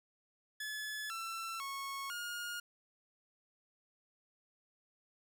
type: tone with pitch steps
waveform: sawtooth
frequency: 1716 / 1341 / 1100 / 1426 Hz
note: A6 / E6 / C#6 / F6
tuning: -44 / +29 / -14 / +36 cents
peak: -36 dBFS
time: 0.6-2.6 s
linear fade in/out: 5 ms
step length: 500 ms
effects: none